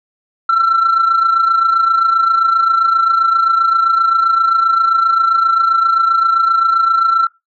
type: tone with amplitude modulation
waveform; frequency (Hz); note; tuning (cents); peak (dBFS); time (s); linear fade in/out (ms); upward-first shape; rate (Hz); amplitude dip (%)
sine; 1346; E6; +36; -5; 0.49-7.27; 5; sine; 27.6; 65
effects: noise-tail reverb RT60 0.2 s tail -22 dB re dry + tanh soft clip ceiling -6 dBFS